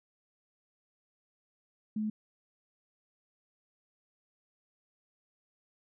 sine tone, 214.6 Hz, A3, 43 cents flat, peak -30 dBFS, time 1.96-2.1 s, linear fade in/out 5 ms, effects none

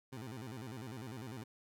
20% pulse tone with vibrato, 119.4 Hz, A#2, 42 cents sharp, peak -39 dBFS, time 0.12-1.44 s, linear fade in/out 10 ms, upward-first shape square, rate 10 Hz, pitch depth 170 cents each way, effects none

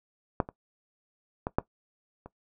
clicks, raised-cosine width 1 ms, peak -10 / -25 / -16 / -9 / -29 dBFS, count 5, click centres 0.402 / 0.489 / 1.469 / 1.585 / 2.26 s, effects noise-tail reverb RT60 0.1 s tail -18 dB re dry

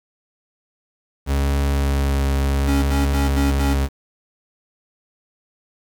40% pulse tone with vibrato, 69.3 Hz, C#2, in tune, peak -16 dBFS, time 1.26-3.89 s, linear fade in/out 50 ms, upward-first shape triangle, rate 0.71 Hz, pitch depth 17 cents each way
square tone bursts, 277.2 Hz, C#4, in tune, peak -21 dBFS, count 5, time 2.67-3.746 s, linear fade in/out 20 ms, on 160 ms, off 69 ms
effects 7-bit

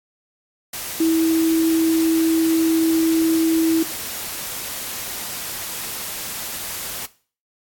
sine tone in noise, 325 Hz, E4, 24 cents flat, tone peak -14 dBFS, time 1-3.83 s, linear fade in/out 5 ms, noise white, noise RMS -29 dBFS, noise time 0.73-7.06 s, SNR +12 dB, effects noise-tail reverb RT60 0.4 s tail -17 dB re dry + AAC 64 kbps

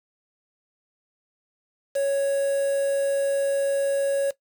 triangle tone with quantisation, 554.4 Hz, C#5, in tune, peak -18 dBFS, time 1.95-4.31 s, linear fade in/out 10 ms, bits 6, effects noise-tail reverb RT60 0.1 s tail -17 dB re dry

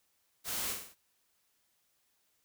white noise with echo, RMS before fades -37 dBFS, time 0.44-0.76 s, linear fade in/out 50 ms, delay 49 ms, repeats 4, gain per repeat -5 dB, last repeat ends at 0.956 s, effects white hiss -75 dBFS RMS until 2.44 s

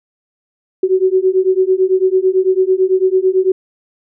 sine beating tone pair, 371 / 380 Hz, F#4 / F#4, +5 / +46 cents, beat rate 9 Hz, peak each -13 dBFS, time 0.83-3.52 s, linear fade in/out 5 ms, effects none

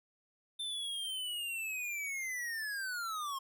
square linear sweep, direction down, 3577 to 1059 Hz, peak -37 dBFS, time 0.59-3.39 s, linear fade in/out 10 ms, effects none

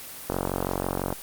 click train, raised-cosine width 1 ms, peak -11 dBFS, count 39, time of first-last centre 0.3-1.126 s, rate 46 Hz, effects white hiss -40 dBFS RMS until 1.22 s + Opus 24 kbps

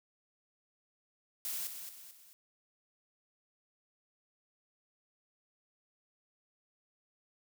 blue noise with echo, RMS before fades -38 dBFS, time 1.45-1.67 s, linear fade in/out 0 ms, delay 220 ms, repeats 3, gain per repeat -7 dB, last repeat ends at 2.33 s, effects none

